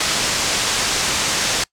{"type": "low-pass noise", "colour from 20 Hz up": "white", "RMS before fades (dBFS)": -20, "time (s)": [0, 1.64], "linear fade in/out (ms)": 5, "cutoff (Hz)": 7500, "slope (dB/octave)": 24, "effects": ["noise-tail reverb RT60 0.1 s tail -24 dB re dry"]}